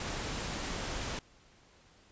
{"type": "noise", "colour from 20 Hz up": "pink", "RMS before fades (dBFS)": -37, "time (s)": [0, 1.19], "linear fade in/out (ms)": 2, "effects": ["pink hiss -62 dBFS RMS until 2.11 s", "resampled to 16000 Hz"]}